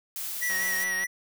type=noise; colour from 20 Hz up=blue; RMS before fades=-34 dBFS; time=0.16-0.84 s; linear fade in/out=0 ms
type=tone with vibrato; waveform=square; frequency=1916 Hz; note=A#6; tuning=47 cents sharp; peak=-27 dBFS; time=0.41-1.07 s; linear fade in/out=20 ms; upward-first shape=sine; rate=5 Hz; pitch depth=43 cents each way
type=click train; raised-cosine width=0.3 ms; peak=-24 dBFS; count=101; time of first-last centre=0.5-1.038 s; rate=186 Hz
effects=none